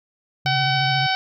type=tone with vibrato; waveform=sine; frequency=135.7 Hz; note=C#3; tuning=36 cents flat; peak=-23 dBFS; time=0.45-1.07 s; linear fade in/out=10 ms; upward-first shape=square; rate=14 Hz; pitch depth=50 cents each way
type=harmonic tone; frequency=759 Hz; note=F#5; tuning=44 cents sharp; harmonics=1 / 2 / 3 / 4 / 5 / 6 / 7; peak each=-22 / -25 / -27 / -28 / -29 / -30 / -30 dBFS; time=0.46-1.15 s; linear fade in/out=0 ms
effects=none